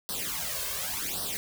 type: noise with flanger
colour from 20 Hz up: white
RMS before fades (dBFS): -33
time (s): 0.09-1.37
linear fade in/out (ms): 0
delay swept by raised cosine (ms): 0.21 to 1.91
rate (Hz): 0.89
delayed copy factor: +0.9
effects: none